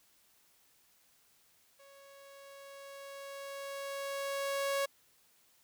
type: tone with level ramp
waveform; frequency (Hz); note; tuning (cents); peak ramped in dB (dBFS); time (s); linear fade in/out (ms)
sawtooth; 554.4; C#5; 0; -53 to -26; 1.79-4.86; 10
effects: white hiss -68 dBFS RMS until 5.63 s